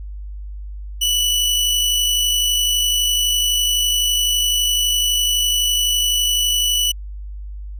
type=tone with amplitude modulation; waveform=sawtooth; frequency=2960 Hz; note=F#7; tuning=in tune; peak=-11 dBFS; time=1.01-6.92 s; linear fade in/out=10 ms; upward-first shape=sine; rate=51.9 Hz; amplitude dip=30%; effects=added 50 Hz sine -28 dBFS peak until 7.79 s